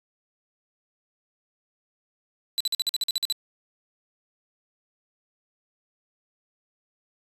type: tone bursts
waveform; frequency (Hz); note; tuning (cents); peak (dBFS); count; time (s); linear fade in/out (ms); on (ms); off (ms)
40% pulse; 3980; B7; +13; -21; 11; 2.58-3.324; 0; 24; 48
effects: resampled to 32000 Hz